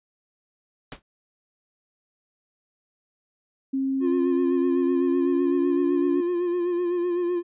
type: noise with exponential decay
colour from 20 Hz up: pink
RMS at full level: -31 dBFS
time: 0.92-1.02 s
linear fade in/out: 1 ms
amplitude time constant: 20 ms
type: tone with pitch glide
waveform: sine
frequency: 268.4 to 283.9 Hz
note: C4 to C#4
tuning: +44 to +41 cents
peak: -22 dBFS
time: 3.73-6.21 s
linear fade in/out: 10 ms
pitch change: +97 cents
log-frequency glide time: 4.97-5.91 s
type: tone with vibrato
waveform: triangle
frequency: 351.5 Hz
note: F4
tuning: 11 cents sharp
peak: -20 dBFS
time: 4-7.43 s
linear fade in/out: 50 ms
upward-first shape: sine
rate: 7.9 Hz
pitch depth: 38 cents each way
effects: resampled to 8000 Hz